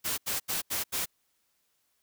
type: noise bursts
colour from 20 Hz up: white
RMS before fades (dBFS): -31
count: 5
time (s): 0.04-1.06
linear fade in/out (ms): 20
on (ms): 140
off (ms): 80
effects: white hiss -74 dBFS RMS until 2.02 s